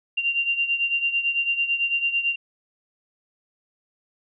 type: beating tone pair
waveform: sine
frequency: 2772 / 2781 Hz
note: F7 / F7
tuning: -14 / -8 cents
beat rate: 9 Hz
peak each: -22 / -27 dBFS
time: 0.17-2.36 s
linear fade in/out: 10 ms
effects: none